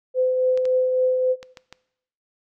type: tone with tremolo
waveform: sine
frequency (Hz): 511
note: C5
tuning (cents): -41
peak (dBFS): -16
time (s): 0.14-1.36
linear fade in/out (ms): 50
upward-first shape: triangle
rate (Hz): 3.6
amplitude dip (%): 40
type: clicks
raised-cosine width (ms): 0.2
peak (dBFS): -21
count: 5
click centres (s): 0.575 / 0.654 / 1.429 / 1.572 / 1.726
effects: noise-tail reverb RT60 0.8 s tail -20 dB re dry